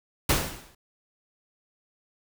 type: noise with exponential decay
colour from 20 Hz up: pink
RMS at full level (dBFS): -19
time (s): 0.29-0.75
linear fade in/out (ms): 5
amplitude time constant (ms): 99
effects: none